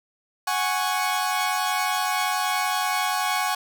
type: chord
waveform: sawtooth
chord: F# suspended second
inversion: none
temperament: equal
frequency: 740 / 830.6 / 1108.7 Hz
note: F#5 / G#5 / C#6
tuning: 0 / 0 / 0 cents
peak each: -23 dBFS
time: 0.47-3.55 s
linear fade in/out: 5 ms
effects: none